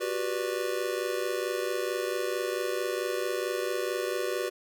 square chord, G major seventh, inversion third, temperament just, 367.5 / 392 / 490 / 588 Hz, F#4 / G4 / B4 / D5, -12 / 0 / -14 / +2 cents, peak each -34 / -36 / -34 / -37 dBFS, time 0-4.5 s, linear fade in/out 20 ms, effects none

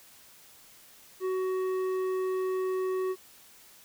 sine tone with tanh clipping, 373.9 Hz, F#4, 18 cents sharp, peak -29 dBFS, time 1.2-3.16 s, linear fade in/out 50 ms, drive 10 dB, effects white hiss -55 dBFS RMS until 3.84 s

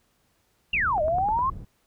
white low-pass noise, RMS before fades -37 dBFS, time 0.73-1.65 s, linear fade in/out 5 ms, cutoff 110 Hz, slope 12 dB/octave
sine exponential two-way sweep, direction down then up, 2868 to 597 to 1101 Hz, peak -21 dBFS, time 0.73-1.5 s, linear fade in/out 5 ms, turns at 1.02 s
click train, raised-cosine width 1 ms, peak -22 dBFS, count 5, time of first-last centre 0.98-1.39 s, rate 9.76 Hz
effects pink hiss -68 dBFS RMS until 1.86 s

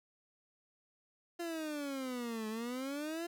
30% pulse exponential two-way sweep, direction down then up, 347.1 to 214.6 to 347.1 Hz, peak -35 dBFS, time 1.39-3.27 s, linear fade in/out 10 ms, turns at 2.48 s, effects 12-bit

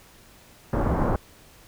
pink low-pass noise, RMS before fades -23 dBFS, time 0.73-1.16 s, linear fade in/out 2 ms, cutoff 1200 Hz, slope 24 dB/octave, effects pink hiss -52 dBFS RMS until 1.67 s

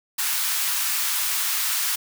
white high-pass noise, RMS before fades -24 dBFS, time 0.18-1.96 s, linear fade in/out 10 ms, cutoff 960 Hz, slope 24 dB/octave, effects none

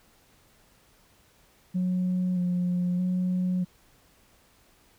sine tone with vibrato, 180.3 Hz, F#3, 45 cents flat, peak -22 dBFS, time 1.74-3.65 s, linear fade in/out 20 ms, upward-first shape square, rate 0.8 Hz, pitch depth 19 cents each way, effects tanh soft clip ceiling -21 dBFS + pink hiss -61 dBFS RMS until 4.98 s

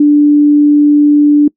sine tone, 293.7 Hz, D4, in tune, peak -3 dBFS, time 0-1.48 s, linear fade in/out 5 ms, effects noise-tail reverb RT60 0.1 s tail -24 dB re dry

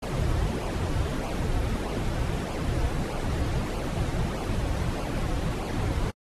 brown noise with flanger, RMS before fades -28 dBFS, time 0.02-6.11 s, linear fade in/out 10 ms, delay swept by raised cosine 0.52 to 5.02 ms, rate 1.6 Hz, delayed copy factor -0.6, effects AAC 32 kbps

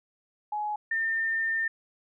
sine tone pair in turn, 841 / 1806.4 Hz, G#5 / A6, +22 / +45 cents, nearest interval octave + minor second, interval 1323 cents, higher second, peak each -28 / -25 dBFS, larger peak second, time 0.52-0.76 / 0.91-1.68 s, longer second, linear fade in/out 5 ms, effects none

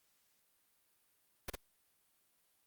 pink noise with echo, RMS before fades -39 dBFS, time 1.48-1.5 s, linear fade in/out 5 ms, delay 54 ms, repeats 1, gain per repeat -2 dB, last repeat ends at 1.554 s, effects white hiss -75 dBFS RMS until 2.66 s + Opus 48 kbps

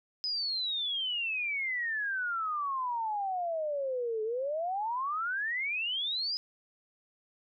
sine exponential two-way sweep, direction down then up, 5070 to 426.9 to 5070 Hz, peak -30 dBFS, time 0.24-6.37 s, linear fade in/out 0 ms, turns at 4.23 s, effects none

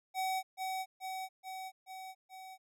square tone with echo, 756 Hz, F#5, 37 cents sharp, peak -33 dBFS, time 0.14-0.43 s, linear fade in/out 50 ms, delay 430 ms, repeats 5, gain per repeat -3 dB, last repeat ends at 2.58 s, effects none

